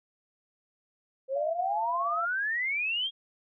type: exponential sweep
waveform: sine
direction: up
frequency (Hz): 518 to 3300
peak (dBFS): -27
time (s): 1.28-3.11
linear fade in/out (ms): 50
type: tone with tremolo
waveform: sine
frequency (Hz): 687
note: F5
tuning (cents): -29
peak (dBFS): -30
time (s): 1.35-2.26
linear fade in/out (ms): 20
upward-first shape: triangle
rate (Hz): 17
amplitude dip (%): 60
effects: none